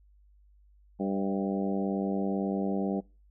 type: harmonic tone with a mistuned harmonic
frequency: 98 Hz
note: G2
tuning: in tune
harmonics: 2 / 3 / 4 / 5 / 6 / 7 / 8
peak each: -30 / -34 / -36 / -38 / -40 / -41 / -42 dBFS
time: 0.99-3.01 s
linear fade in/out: 20 ms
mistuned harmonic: 6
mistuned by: +23 cents
effects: noise-tail reverb RT60 0.3 s tail -23 dB re dry + added 50 Hz sine -57 dBFS peak until 3.3 s

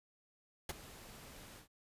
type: noise with ADSR envelope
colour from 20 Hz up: pink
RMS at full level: -38 dBFS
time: 0.69-1.68 s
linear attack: 4 ms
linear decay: 26 ms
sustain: -16 dB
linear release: 110 ms
effects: resampled to 32000 Hz

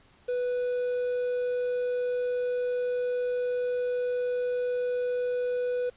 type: tone with quantisation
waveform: triangle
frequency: 493.9 Hz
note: B4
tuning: in tune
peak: -24 dBFS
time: 0.28-5.9 s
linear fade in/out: 10 ms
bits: 8
effects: pink hiss -60 dBFS RMS until 5.96 s + resampled to 8000 Hz

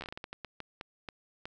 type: slowing click train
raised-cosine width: 0.3 ms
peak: -24 dBFS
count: 14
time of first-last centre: 0.01-1.455 s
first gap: 12 ms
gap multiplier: 1.33
effects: none

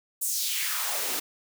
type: noise with high-pass filter sweep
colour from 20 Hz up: white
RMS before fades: -29 dBFS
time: 0.21-1.2 s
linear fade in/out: 10 ms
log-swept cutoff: 9500 to 230 Hz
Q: 2
effects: none

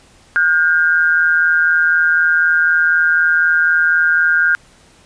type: tone pair together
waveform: sine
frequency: 1430 / 1594 Hz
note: F6 / G6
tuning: +41 / +28 cents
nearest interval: major second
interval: 187 cents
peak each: -13 dBFS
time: 0.36-4.55 s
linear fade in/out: 0 ms
effects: pink hiss -48 dBFS RMS until 5.05 s + resampled to 22050 Hz

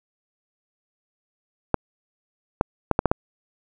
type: clicks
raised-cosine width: 1 ms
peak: -3 dBFS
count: 6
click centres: 1.743 / 2.611 / 2.913 / 2.991 / 3.057 / 3.115 s
effects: none

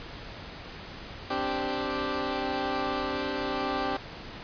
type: chord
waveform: 15% pulse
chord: C suspended second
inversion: none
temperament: equal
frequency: 261.6 / 293.7 / 392 Hz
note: C4 / D4 / G4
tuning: 0 / 0 / 0 cents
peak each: -27 / -27 / -26 dBFS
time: 1.3-3.97 s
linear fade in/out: 5 ms
effects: pink hiss -42 dBFS RMS until 4.43 s + resampled to 11025 Hz

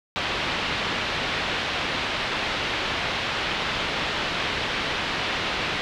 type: low-pass noise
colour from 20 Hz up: white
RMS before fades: -27 dBFS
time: 0.16-5.81 s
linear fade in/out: 0 ms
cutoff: 3600 Hz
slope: 24 dB/octave
effects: none

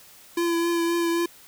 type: tone with vibrato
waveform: square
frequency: 339.1 Hz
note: E4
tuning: 49 cents sharp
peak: -22 dBFS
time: 0.37-1.26 s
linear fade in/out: 5 ms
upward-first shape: triangle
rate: 3.8 Hz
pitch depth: 22 cents each way
effects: white hiss -50 dBFS RMS until 1.47 s

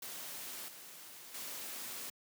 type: noise with level steps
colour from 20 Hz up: white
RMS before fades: -45 / -52 / -44 dBFS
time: 0.02-2.1 s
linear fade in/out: 5 ms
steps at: 0.68 / 1.34 s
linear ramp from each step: 5 ms
effects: high-pass 150 Hz 12 dB/octave

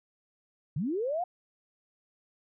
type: linear sweep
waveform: sine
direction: up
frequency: 123.47 to 740 Hz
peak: -28 dBFS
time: 0.76-1.24 s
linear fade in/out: 5 ms
effects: none

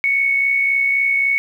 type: tone with amplitude modulation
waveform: sine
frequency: 2217 Hz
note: C#7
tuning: in tune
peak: -12 dBFS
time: 0.04-1.38 s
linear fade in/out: 0 ms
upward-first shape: sine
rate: 63.7 Hz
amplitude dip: 40%
effects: 8-bit

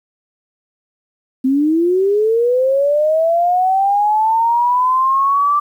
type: linear sweep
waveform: sine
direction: up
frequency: 255.4 to 1177 Hz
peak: -11 dBFS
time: 1.44-5.6 s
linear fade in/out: 10 ms
effects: 8-bit

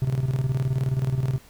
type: tone with tremolo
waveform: triangle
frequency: 130.81 Hz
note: C3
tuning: in tune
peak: -17 dBFS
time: 0.02-1.38 s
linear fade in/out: 0 ms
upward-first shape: square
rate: 19 Hz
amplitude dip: 65%
effects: pink hiss -52 dBFS RMS until 1.49 s

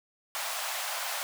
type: high-pass noise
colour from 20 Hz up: pink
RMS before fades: -34 dBFS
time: 0.35-1.23 s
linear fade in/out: 0 ms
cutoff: 620 Hz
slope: 48 dB/octave
effects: none

